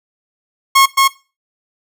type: tone with echo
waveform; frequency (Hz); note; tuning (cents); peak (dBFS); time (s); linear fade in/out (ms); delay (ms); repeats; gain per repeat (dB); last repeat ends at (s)
sawtooth; 1087; C#6; -34; -3; 0.75-0.86; 10; 220; 1; -2; 1.08
effects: noise-tail reverb RT60 0.3 s tail -18 dB re dry

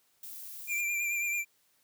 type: noise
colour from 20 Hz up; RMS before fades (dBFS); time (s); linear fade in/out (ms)
violet; -44; 0.23-0.81; 2
type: tone with vibrato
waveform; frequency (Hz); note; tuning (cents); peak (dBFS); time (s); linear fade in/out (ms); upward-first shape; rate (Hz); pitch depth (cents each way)
square; 2378; D7; +21; -30; 0.67-1.45; 50; triangle; 9.1; 38
effects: white hiss -70 dBFS RMS until 1.83 s + high-pass 60 Hz 12 dB/octave

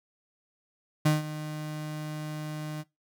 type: tone with ADSR envelope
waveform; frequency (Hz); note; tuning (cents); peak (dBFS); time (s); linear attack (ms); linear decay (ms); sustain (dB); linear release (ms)
35% pulse; 152.9; D#3; -30; -17; 1.05-2.84; 10; 160; -15; 37
effects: noise-tail reverb RT60 0.2 s tail -20 dB re dry

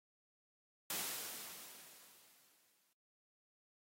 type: noise with exponential decay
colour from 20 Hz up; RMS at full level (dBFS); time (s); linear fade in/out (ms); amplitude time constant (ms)
white; -39; 0.9-2.93; 2; 440
effects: high-pass 150 Hz 12 dB/octave + AAC 48 kbps

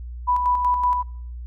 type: tone with tremolo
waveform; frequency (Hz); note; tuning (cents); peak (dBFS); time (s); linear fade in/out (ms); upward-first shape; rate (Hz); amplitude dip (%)
sine; 987.8; B5; 0; -16; 0.27-1.03; 20; square; 5.3; 40
effects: noise-tail reverb RT60 0.6 s tail -25 dB re dry + added 60 Hz sine -31 dBFS peak until 1.46 s

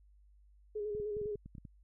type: tone with vibrato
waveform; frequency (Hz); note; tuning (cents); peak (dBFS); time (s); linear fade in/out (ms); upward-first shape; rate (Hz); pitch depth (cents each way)
sine; 418.3; G#4; +12; -35; 0.75-1.36; 10; square; 9.8; 31
type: clicks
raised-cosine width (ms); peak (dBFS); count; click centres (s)
5; -36; 10; 0.95 / 1 / 1.168 / 1.215 / 1.258 / 1.356 / 1.46 / 1.552 / 1.582 / 1.652
effects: added 50 Hz sine -60 dBFS peak until 1.83 s

